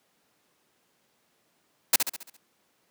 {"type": "noise with echo", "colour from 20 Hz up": "white", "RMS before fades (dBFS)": -18, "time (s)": [1.93, 1.96], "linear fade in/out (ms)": 5, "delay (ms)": 68, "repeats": 6, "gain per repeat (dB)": -6, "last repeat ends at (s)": 2.368, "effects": ["pink hiss -69 dBFS RMS until 2.9 s", "high-pass 200 Hz 12 dB/octave"]}